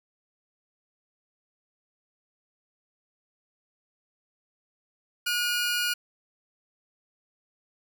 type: tone pair together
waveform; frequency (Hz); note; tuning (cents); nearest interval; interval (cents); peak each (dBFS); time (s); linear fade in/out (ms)
20% pulse; 1441 / 2423; F#6 / D#7; -46 / -47; major sixth; 899; -21 / -27; 5.26-5.94; 10
effects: none